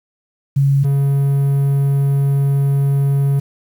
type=tone pair in turn; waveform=sine / triangle; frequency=138.59 / 139.22 Hz; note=C#3 / C#3; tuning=0 / +8 cents; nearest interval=unison; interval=8 cents; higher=second; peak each=-10 dBFS; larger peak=neither; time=0.56-0.84 / 0.84-3.4 s; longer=second; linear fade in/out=10 ms; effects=7-bit